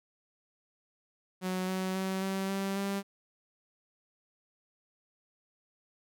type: tone with pitch steps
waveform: sawtooth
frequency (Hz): 185 / 187.47 / 189.98 / 192.52 / 195.1 / 197.71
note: F#3 / F#3 / F#3 / G3 / G3 / G3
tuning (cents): 0 / +23 / +46 / -31 / -8 / +15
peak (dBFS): -27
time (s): 1.41-3.03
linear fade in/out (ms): 50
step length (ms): 270
effects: none